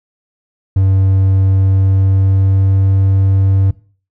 triangle tone with pitch glide, 96 to 96.78 Hz, G2 to G2, -36 to -22 cents, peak -6 dBFS, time 0.76-3.71 s, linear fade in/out 5 ms, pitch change +14 cents, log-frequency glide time 1.45-2.93 s, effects noise-tail reverb RT60 0.4 s tail -19 dB re dry

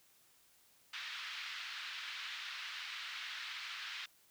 white band-pass noise, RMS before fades -45 dBFS, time 0.93-4.06 s, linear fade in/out 5 ms, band 1300 to 3900 Hz, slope 24 dB/octave, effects white hiss -68 dBFS RMS until 4.3 s

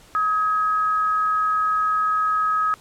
sine tone pair together, 1268 / 1653.7 Hz, D#6 / G#6, +32 / -8 cents, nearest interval perfect fourth, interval 460 cents, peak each -18 / -30 dBFS, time 0.15-2.74 s, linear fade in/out 0 ms, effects pink hiss -50 dBFS RMS until 2.8 s + low-pass 12000 Hz 12 dB/octave

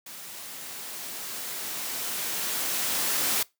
white noise with level ramp, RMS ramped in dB -42 to -25 dBFS, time 0.06-3.43 s, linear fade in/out 5 ms, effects noise-tail reverb RT60 0.2 s tail -22 dB re dry + high-pass 150 Hz 12 dB/octave

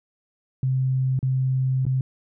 sine tone with dropouts, 130.81 Hz, C3, in tune, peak -19 dBFS, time 0.63-2.01 s, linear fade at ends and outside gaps 2 ms, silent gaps 1.191-1.228 / 1.853-1.865 s, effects none

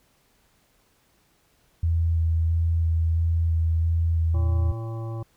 sine tone with vibrato, 82.4 Hz, E2, in tune, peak -19 dBFS, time 1.83-4.72 s, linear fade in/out 5 ms, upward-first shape square, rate 1.5 Hz, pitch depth 12 cents each way
harmonic tone, 113.2 Hz, A2, 50 cents sharp, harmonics 1 / 3 / 5 / 7 / 9 / 10, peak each -29 / -39 / -43 / -46 / -48 / -49 dBFS, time 4.34-5.23 s, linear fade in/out 5 ms
effects pink hiss -64 dBFS RMS until 5.36 s

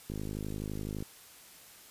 click train, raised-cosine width 3 ms, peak -25 dBFS, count 49, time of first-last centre 0.1-1.025 s, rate 51.9 Hz, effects white hiss -54 dBFS RMS until 1.9 s + resampled to 32000 Hz

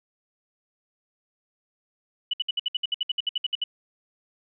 sine tone bursts, 2960 Hz, F#7, in tune, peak -22 dBFS, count 16, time 2.31-3.64 s, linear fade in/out 5 ms, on 25 ms, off 62 ms, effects none

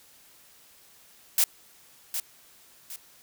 blue noise with echo, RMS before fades -21 dBFS, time 1.38-1.44 s, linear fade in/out 2 ms, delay 760 ms, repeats 2, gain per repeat -9 dB, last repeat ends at 2.96 s, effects white hiss -56 dBFS RMS until 3.22 s

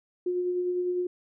sine tone with tremolo, 358.7 Hz, F4, 46 cents sharp, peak -24 dBFS, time 0.26-1.07 s, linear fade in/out 5 ms, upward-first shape sine, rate 9.9 Hz, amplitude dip 30%, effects none

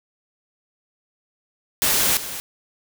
white noise with echo, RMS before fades -19 dBFS, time 1.82-2.17 s, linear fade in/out 0 ms, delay 230 ms, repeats 1, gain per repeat -12 dB, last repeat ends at 2.4 s, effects none

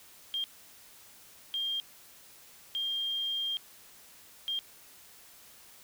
sine tone bursts at uneven times, 3205 Hz, G7, 38 cents sharp, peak -30 dBFS, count 4, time 0.34-0.44 / 1.54-1.8 / 2.75-3.57 / 4.48-4.59 s, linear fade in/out 0 ms, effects white hiss -55 dBFS RMS until 5.83 s

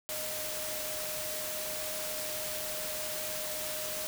sine tone in noise, 617 Hz, D#5, 15 cents flat, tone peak -41 dBFS, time 0.09-4.07 s, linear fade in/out 0 ms, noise white, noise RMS -37 dBFS, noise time 0.09-4.07 s, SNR -7 dB, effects none

